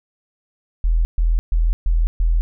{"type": "tone bursts", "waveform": "sine", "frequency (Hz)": 41.2, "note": "E1", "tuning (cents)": 0, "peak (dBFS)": -13, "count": 5, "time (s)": [0.84, 2.41], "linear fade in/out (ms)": 0, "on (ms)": 210, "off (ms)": 130, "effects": []}